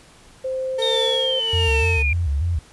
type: tone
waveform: sine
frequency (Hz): 522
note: C5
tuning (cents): -4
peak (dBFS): -22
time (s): 0.44-1.4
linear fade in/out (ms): 10
type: tone with tremolo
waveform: 35% pulse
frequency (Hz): 453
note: A#4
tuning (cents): -50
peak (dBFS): -20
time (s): 0.78-2.03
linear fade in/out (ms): 10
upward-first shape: sine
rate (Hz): 1.3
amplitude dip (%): 75
type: exponential sweep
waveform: sine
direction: down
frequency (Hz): 3729 to 2376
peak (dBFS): -20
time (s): 0.82-2.13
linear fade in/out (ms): 2
type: tone with vibrato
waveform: sine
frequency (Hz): 78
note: D#2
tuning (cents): +5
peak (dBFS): -18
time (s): 1.53-2.59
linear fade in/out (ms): 5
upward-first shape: square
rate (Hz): 3.4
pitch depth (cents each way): 170
effects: pink hiss -49 dBFS RMS until 2.72 s + resampled to 24000 Hz